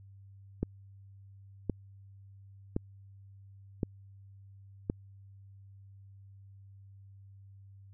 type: click train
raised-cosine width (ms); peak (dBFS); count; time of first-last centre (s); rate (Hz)
3; -17; 5; 0.63-4.899; 0.937
effects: added 98 Hz sine -51 dBFS peak until 7.93 s